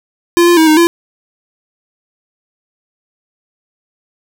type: tone with pitch steps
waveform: square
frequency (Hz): 344.4 / 347.5 / 319.6 / 309.7 / 340.3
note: F4 / F4 / D#4 / D#4 / F4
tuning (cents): -24 / -9 / +47 / -8 / -45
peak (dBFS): -6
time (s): 0.37-0.87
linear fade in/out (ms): 0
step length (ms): 100
effects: none